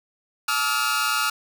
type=tone cluster; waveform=sawtooth; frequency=863 / 1164 / 1281 / 1401 / 2328 Hz; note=A5 / D6 / E6 / F6 / D7; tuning=-34 / -16 / -50 / +5 / -16 cents; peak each=-29 / -28 / -22 / -20 / -28 dBFS; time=0.48-1.3 s; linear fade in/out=5 ms; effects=none